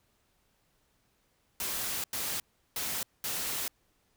white noise bursts at uneven times, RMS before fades -34 dBFS, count 4, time 1.6-2.04 / 2.13-2.4 / 2.76-3.03 / 3.24-3.68 s, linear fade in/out 2 ms, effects pink hiss -72 dBFS RMS until 4.16 s

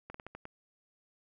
slowing click train, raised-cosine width 0.5 ms, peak -29 dBFS, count 6, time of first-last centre 0.1-0.454 s, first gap 44 ms, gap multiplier 1.24, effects none

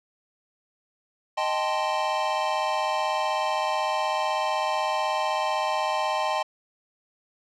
square chord, A half-diminished seventh, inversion second, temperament equal with one note detuned, 622.3 / 784 / 880 / 1043.5 Hz, Eb5 / G5 / A5 / C6, 0 / 0 / 0 / -5 cents, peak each -30 dBFS, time 1.37-6.43 s, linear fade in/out 10 ms, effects low-pass 5000 Hz 12 dB/octave

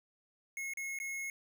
square tone with dropouts, 2171 Hz, C#7, 37 cents flat, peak -38 dBFS, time 0.57-1.3 s, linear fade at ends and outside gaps 1 ms, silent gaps 0.736-0.772 / 0.988-1 s, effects none

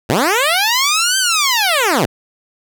10% pulse linear two-way sweep, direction up then down, 92 to 1575 to 92 Hz, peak -4 dBFS, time 0.09-2.06 s, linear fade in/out 10 ms, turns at 1.18 s, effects none

